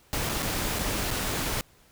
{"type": "noise with dropouts", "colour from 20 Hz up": "pink", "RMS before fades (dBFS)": -29, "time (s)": [0.13, 1.61], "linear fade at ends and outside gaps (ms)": 0, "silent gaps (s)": [[0.291, 0.295], [0.423, 0.428], [0.788, 0.792], [1.106, 1.112]], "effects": ["pink hiss -59 dBFS RMS until 1.91 s"]}